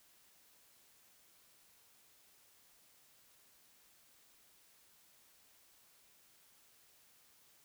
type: silence
effects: white hiss -67 dBFS RMS until 7.64 s